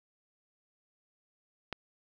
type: click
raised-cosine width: 0.3 ms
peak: -19 dBFS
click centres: 1.727 s
effects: none